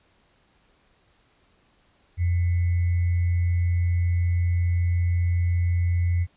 sine tone with sample-and-hold, 87.31 Hz, F2, in tune, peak -19 dBFS, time 2.17-6.27 s, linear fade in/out 50 ms, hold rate 2100 Hz, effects pink hiss -63 dBFS RMS until 6.36 s + resampled to 8000 Hz

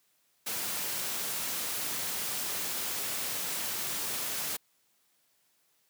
white noise, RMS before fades -34 dBFS, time 0.46-4.57 s, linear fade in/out 10 ms, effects white hiss -71 dBFS RMS until 5.89 s + high-pass 100 Hz 12 dB/octave

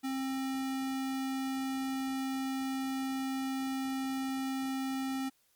square tone, 266 Hz, C4, 29 cents sharp, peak -33 dBFS, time 0.03-5.3 s, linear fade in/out 20 ms, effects white hiss -71 dBFS RMS until 5.55 s + MP3 96 kbps

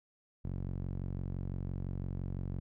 sawtooth tone with band-pass filter, 45.9 Hz, F#1, 13 cents flat, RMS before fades -38 dBFS, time 0.44-2.6 s, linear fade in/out 10 ms, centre 130 Hz, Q 1, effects none

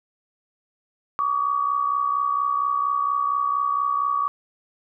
sine tone pair together, 1135 / 1199.3 Hz, C#6 / D6, +41 / +36 cents, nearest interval minor second, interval 95 cents, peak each -21 / -26 dBFS, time 1.19-4.28 s, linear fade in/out 0 ms, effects none

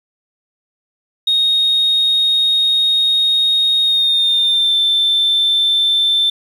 sine tone with pitch glide, 3729 to 3550 Hz, A#7 to A7, 0 to +15 cents, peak -10 dBFS, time 1.27-6.3 s, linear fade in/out 5 ms, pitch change -85 cents, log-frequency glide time 3.83-4.76 s, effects tanh soft clip ceiling -7 dBFS + 7-bit

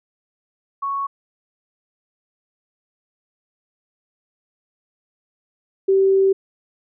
sine tone pair in turn, 1108.7 / 386.8 Hz, C#6 / G4, 0 / -23 cents, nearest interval octave + tritone, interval 1823 cents, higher first, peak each -21 / -12 dBFS, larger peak second, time 0.82-1.07 / 5.88-6.33 s, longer second, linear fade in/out 10 ms, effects none

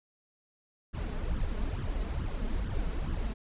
brown noise with flanger, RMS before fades -32 dBFS, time 0.93-3.34 s, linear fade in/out 20 ms, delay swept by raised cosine 0.62 to 4.72 ms, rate 2.3 Hz, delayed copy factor +0.65, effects resampled to 8000 Hz

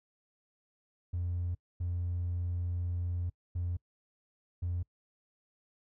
triangle tone bursts at uneven times, 87.7 Hz, F2, 8 cents sharp, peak -28 dBFS, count 4, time 1.13-1.55 / 1.8-3.3 / 3.55-3.77 / 4.62-4.83 s, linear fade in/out 10 ms, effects noise-tail reverb RT60 0.1 s tail -26 dB re dry + tanh soft clip ceiling -27 dBFS

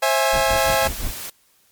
sawtooth chord, C augmented, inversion none, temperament equal with one note detuned, 534.6 / 659.3 / 830.6 Hz, C5 / E5 / G#5, +37 / 0 / 0 cents, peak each -17 dBFS, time 0.02-0.88 s, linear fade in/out 10 ms
brown noise with tremolo, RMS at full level -25 dBFS, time 0.32-1.14 s, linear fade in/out 20 ms, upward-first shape sine, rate 5.8 Hz, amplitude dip 90%
white noise, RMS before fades -32 dBFS, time 0.57-1.3 s, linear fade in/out 5 ms
effects white hiss -59 dBFS RMS until 1.71 s + MP3 96 kbps

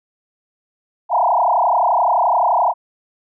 sine tone with frequency modulation, 830.6 Hz, G#5, in tune, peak -12 dBFS, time 1.09-2.74 s, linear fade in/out 50 ms, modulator 31.6 Hz, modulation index 5.1, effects none

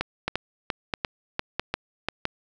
two click trains, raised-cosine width 0.3 ms, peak -9 / -9 dBFS, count 7 / 4, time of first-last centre 0.01-2.086 / 0.28-2.254 s, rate 2.89 / 1.52 Hz, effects none

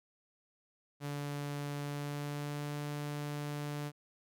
sawtooth tone with pitch glide, 144.3 to 146.65 Hz, D3 to D3, -30 to -2 cents, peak -33 dBFS, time 1-3.92 s, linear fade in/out 50 ms, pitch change +28 cents, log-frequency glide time 1.82-2.8 s, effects none

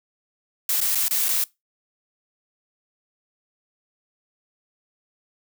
blue noise with dropouts, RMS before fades -22 dBFS, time 0.69-1.44 s, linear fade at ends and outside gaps 2 ms, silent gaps 0.804-0.813 / 0.949-0.954 / 1.082-1.109 / 1.285-1.289 s, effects noise-tail reverb RT60 0.2 s tail -22 dB re dry

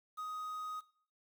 triangle tone with quantisation, 1252 Hz, D#6, 10 cents sharp, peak -37 dBFS, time 0.17-0.81 s, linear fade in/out 20 ms, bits 10, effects noise-tail reverb RT60 0.5 s tail -18 dB re dry

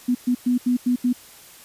sine tone bursts at uneven times, 246.9 Hz, B3, in tune, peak -16 dBFS, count 6, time 0.08-0.15 / 0.27-0.35 / 0.46-0.58 / 0.66-0.77 / 0.86-0.96 / 1.04-1.13 s, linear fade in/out 10 ms, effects white hiss -46 dBFS RMS until 1.64 s + resampled to 32000 Hz

